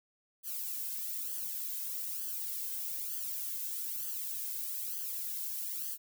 violet noise with flanger, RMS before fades -38 dBFS, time 0.43-5.98 s, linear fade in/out 50 ms, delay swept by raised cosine 0.64 to 1.94 ms, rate 1.1 Hz, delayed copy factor +0.85, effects none

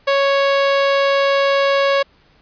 sawtooth tone, 554.4 Hz, C#5, in tune, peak -9 dBFS, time 0.07-2.03 s, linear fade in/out 10 ms, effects pink hiss -54 dBFS RMS until 2.41 s + resampled to 11025 Hz

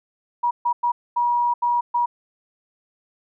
sine tone bursts at uneven times, 960 Hz, B5, 49 cents flat, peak -17 dBFS, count 6, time 0.43-0.51 / 0.65-0.73 / 0.83-0.92 / 1.16-1.54 / 1.62-1.81 / 1.94-2.06 s, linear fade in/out 10 ms, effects none

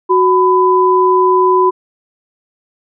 sine tone pair together, 370 / 1001 Hz, F#4 / B5, 0 / +23 cents, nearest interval octave + perfect fourth, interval 1723 cents, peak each -10 dBFS, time 0.09-1.71 s, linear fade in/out 20 ms, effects none

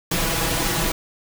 pink noise with comb filter, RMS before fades -22 dBFS, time 0.11-0.92 s, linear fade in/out 5 ms, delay 6.1 ms, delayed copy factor +0.95, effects none

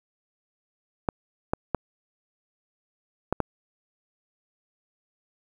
clicks, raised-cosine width 1 ms, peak -9 dBFS, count 5, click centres 1.088 / 1.535 / 1.747 / 3.326 / 3.403 s, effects 8-bit

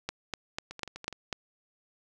two click trains, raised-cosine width 0.2 ms, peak -15 / -24 dBFS, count 6 / 6, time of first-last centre 0.09-1.328 / 0.71-1.127 s, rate 4.04 / 12 Hz, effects none

